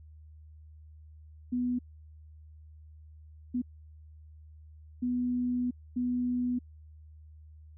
sine tone bursts at uneven times, 246.9 Hz, B3, in tune, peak -27 dBFS, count 4, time 1.52-1.79 / 3.54-3.62 / 5.02-5.71 / 5.96-6.59 s, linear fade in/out 10 ms, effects added 77 Hz sine -49 dBFS peak until 7.77 s

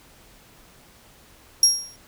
35% pulse tone with exponential decay, 5600 Hz, F8, 4 cents sharp, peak -7 dBFS, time 1.63-1.96 s, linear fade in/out 2 ms, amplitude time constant 71 ms, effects pink hiss -52 dBFS RMS until 2.07 s

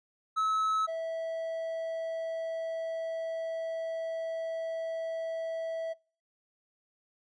triangle tone pair in turn, 1294 / 654 Hz, E6 / E5, -32 / -14 cents, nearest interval octave, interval 1182 cents, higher first, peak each -24 / -30 dBFS, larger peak first, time 0.36-0.87 / 0.87-5.94 s, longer second, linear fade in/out 20 ms, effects noise-tail reverb RT60 0.4 s tail -25 dB re dry + resampled to 22050 Hz

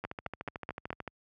two click trains, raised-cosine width 0.5 ms, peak -20 / -23 dBFS, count 5 / 15, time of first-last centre 0.05-0.905 / 0.04-1.077 s, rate 4.68 / 13.5 Hz, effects high-pass 60 Hz 12 dB/octave

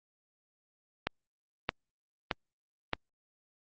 click train, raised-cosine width 0.3 ms, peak -12 dBFS, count 4, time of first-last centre 1.07-2.933 s, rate 1.61 Hz, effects low-pass 5000 Hz 12 dB/octave + Opus 48 kbps

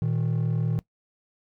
triangle tone pair together, 117.5 / 157.57 Hz, A#2 / D#3, +14 / +22 cents, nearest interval perfect fourth, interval 508 cents, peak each -22 dBFS, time 0.02-0.79 s, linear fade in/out 0 ms, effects noise-tail reverb RT60 0.1 s tail -20 dB re dry + tanh soft clip ceiling -18 dBFS

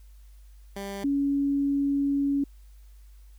15% pulse / sine tone pair in turn, 198.4 / 280.6 Hz, G3 / C#4, +21 / +21 cents, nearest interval tritone, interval 600 cents, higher second, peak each -27 / -22 dBFS, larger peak second, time 0.76-1.04 / 1.04-2.44 s, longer second, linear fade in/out 5 ms, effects added 50 Hz sine -47 dBFS peak until 3.38 s + white hiss -66 dBFS RMS until 3.38 s

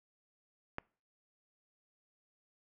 click, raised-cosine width 0.5 ms, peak -22 dBFS, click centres 0.784 s, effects noise-tail reverb RT60 0.4 s tail -25 dB re dry

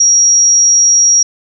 sine tone, 5670 Hz, F8, 25 cents sharp, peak -5 dBFS, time 0-1.23 s, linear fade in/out 5 ms, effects none

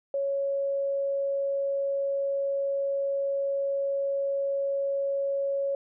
sine tone, 554.4 Hz, C#5, in tune, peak -25 dBFS, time 0.14-5.75 s, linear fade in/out 2 ms, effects none

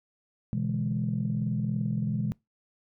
sine chord, E dominant seventh, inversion second, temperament equal, 123.47 / 146.83 / 164.81 / 207.7 Hz, B2 / D3 / E3 / G#3, 0 / 0 / 0 / 0 cents, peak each -30 / -35 / -32 / -30 dBFS, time 0.53-2.32 s, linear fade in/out 0 ms, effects noise-tail reverb RT60 0.2 s tail -24 dB re dry + tanh soft clip ceiling -18 dBFS

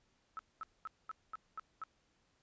sine tone bursts, 1303 Hz, E6, 20 cents flat, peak -40 dBFS, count 7, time 0.37-1.837 s, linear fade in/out 0 ms, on 21 ms, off 220 ms, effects pink hiss -75 dBFS RMS until 2.42 s + resampled to 16000 Hz

